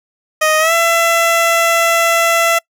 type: tone with pitch glide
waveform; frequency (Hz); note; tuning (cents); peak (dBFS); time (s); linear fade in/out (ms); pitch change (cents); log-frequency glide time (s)
15% pulse; 622.3 to 670.8; D#5 to E5; 0 to +30; -4; 0.41-2.59; 10; +130; 0.59-0.73
effects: noise-tail reverb RT60 0.1 s tail -25 dB re dry